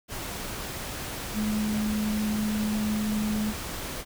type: tone in noise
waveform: sine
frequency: 213 Hz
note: G#3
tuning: 44 cents sharp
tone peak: -25 dBFS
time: 1.33-3.54 s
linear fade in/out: 50 ms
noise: pink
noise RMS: -35 dBFS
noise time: 0.08-4.05 s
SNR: +7 dB
effects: none